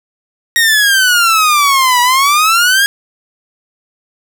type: exponential two-way sweep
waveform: sawtooth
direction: down then up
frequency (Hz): 1886 to 965 to 1654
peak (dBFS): -4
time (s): 0.56-2.86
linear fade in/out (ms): 0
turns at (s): 2.01
effects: none